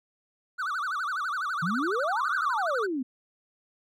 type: tone with vibrato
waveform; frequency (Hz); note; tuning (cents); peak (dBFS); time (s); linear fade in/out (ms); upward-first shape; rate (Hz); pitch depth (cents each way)
triangle; 1318.5; E6; 0; -26; 0.58-2.87; 20; sine; 12; 260
type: exponential two-way sweep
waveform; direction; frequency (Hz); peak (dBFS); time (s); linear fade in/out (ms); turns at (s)
sine; up then down; 155.56 to 1600 to 243.8; -27; 1.62-3.03; 10; 2.35
effects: none